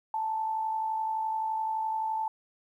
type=tone with amplitude modulation; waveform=sine; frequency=880 Hz; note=A5; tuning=in tune; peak=-26 dBFS; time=0.14-2.28 s; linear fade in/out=2 ms; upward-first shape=sine; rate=51.7 Hz; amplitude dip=40%; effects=11-bit